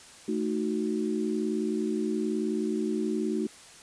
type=chord; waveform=sine; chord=D# diminished; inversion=second; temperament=equal; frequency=220 / 311.1 / 370 Hz; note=A3 / D#4 / F#4; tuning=0 / 0 / 0 cents; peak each=-30 / -31 / -31 dBFS; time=0.28-3.47 s; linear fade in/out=5 ms; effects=white hiss -50 dBFS RMS until 3.82 s + resampled to 22050 Hz